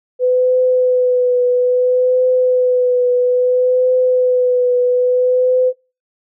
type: tone with vibrato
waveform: sine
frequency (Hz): 501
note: B4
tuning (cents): +25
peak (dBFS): -10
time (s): 0.19-5.73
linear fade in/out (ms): 50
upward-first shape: triangle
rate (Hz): 0.6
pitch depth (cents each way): 26
effects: noise-tail reverb RT60 0.3 s tail -22 dB re dry